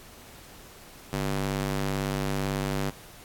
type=tone with high-pass filter; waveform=square; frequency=49 Hz; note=G1; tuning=in tune; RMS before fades=-29 dBFS; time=1.12-2.91 s; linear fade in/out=20 ms; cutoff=120 Hz; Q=0.67; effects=pink hiss -49 dBFS RMS until 3.24 s + AAC 64 kbps